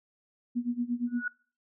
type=tone with tremolo; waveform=sine; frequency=241.2 Hz; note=B3; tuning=41 cents flat; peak=-25 dBFS; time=0.55-1.23 s; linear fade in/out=20 ms; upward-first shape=sine; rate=8.6 Hz; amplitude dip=90%
type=tone with exponential growth; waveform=sine; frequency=1465 Hz; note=F#6; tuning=18 cents flat; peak=-26 dBFS; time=1.07-1.28 s; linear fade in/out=5 ms; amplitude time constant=45 ms
effects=noise-tail reverb RT60 0.4 s tail -23 dB re dry